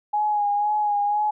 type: tone with vibrato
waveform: sine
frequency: 830.6 Hz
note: G#5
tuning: in tune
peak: -19 dBFS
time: 0.13-1.31 s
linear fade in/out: 10 ms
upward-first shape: sine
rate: 2 Hz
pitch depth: 31 cents each way
effects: none